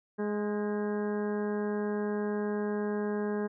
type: harmonic tone with a mistuned harmonic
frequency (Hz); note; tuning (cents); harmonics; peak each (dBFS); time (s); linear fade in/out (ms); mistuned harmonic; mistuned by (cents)
208.4; G#3; +6; 1 / 2 / 3 / 4 / 5 / 6 / 7 / 8 / 9; -32 / -32 / -43 / -44 / -46 / -51 / -54 / -45 / -56; 0.18-3.48; 20; 8; -42
effects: none